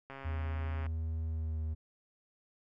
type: click train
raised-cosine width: 0.5 ms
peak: -31 dBFS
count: 105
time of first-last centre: 0.1-0.865 s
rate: 136 Hz
type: tone with pitch glide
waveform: triangle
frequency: 80.3 to 78.65 Hz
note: E2 to D#2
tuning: -45 to +19 cents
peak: -31 dBFS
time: 0.24-1.75 s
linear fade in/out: 20 ms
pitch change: -36 cents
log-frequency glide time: 1.27-1.61 s
effects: none